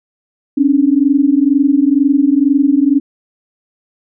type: tone pair together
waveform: sine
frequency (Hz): 270.1 / 292.2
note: C#4 / D4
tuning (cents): -45 / -9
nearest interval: minor second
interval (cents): 136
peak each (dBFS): -11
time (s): 0.57-3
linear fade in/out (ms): 10
effects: none